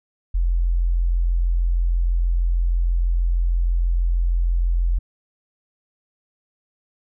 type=tone; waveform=sine; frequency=43.14 Hz; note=F1; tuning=20 cents flat; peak=-16 dBFS; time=0.34-4.99 s; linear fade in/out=10 ms; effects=none